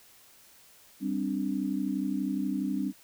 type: chord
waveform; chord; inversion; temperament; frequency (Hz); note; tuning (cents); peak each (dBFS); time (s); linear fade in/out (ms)
sine; G suspended fourth; none; equal with one note detuned; 196.79 / 261.6 / 293.7; G3 / C4 / D4; +7 / 0 / 0; -32; 1-2.93; 50
effects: white hiss -57 dBFS RMS until 3.03 s